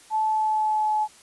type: tone with pitch glide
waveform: sine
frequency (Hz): 870 to 855.1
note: A5 to A5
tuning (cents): -20 to -50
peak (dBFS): -20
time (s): 0.1-1.08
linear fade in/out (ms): 50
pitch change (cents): -30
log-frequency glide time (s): 0.23-0.95
effects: white hiss -51 dBFS RMS until 1.22 s + resampled to 24000 Hz